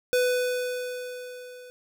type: tone with level ramp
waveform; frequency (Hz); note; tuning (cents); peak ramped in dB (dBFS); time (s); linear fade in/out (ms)
square; 498.1; B4; +15; -20 to -44; 0.13-1.7; 0
effects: none